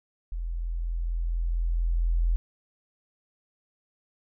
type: tone with level ramp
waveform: sine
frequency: 42.17 Hz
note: E1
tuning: 40 cents sharp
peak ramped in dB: -29 to -20 dBFS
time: 0.32-2.36 s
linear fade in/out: 0 ms
effects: none